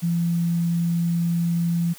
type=tone with quantisation; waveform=sine; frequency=169.9 Hz; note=F3; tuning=47 cents flat; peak=-19 dBFS; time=0.02-1.94 s; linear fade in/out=20 ms; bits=8; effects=white hiss -45 dBFS RMS until 1.98 s